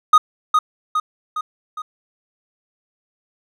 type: tone with echo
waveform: triangle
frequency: 1244.5 Hz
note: D#6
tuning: in tune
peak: -4 dBFS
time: 0.13-0.18 s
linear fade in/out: 5 ms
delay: 410 ms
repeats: 4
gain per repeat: -5 dB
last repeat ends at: 1.82 s
effects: none